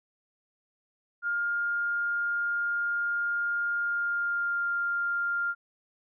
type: tone with pitch glide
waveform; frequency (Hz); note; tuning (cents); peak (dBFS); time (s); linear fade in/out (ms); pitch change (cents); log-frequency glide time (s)
sine; 1410 to 1398.6; F6 to F6; +16 to +2; -26; 1.22-5.55; 50; -14; 3.8-4.66
effects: none